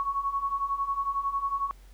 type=beating tone pair; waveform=sine; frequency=1103 / 1114 Hz; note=C#6 / C#6; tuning=-9 / +8 cents; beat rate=11 Hz; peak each=-32 / -28 dBFS; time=0-1.71 s; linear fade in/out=0 ms; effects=added 46 Hz sine -48 dBFS peak until 1.93 s + pink hiss -61 dBFS RMS until 1.93 s